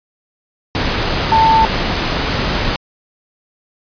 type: tone in noise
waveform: sine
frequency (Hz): 891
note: A5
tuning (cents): +22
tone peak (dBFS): -8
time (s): 1.32-1.65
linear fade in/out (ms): 0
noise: pink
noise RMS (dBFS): -17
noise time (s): 0.75-2.76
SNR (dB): +6
effects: resampled to 11025 Hz